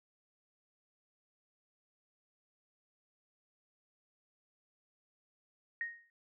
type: tone with exponential decay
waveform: sine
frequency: 1864.7 Hz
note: A#6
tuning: in tune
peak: -32 dBFS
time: 5.81-6.1 s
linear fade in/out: 1 ms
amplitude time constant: 62 ms
effects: none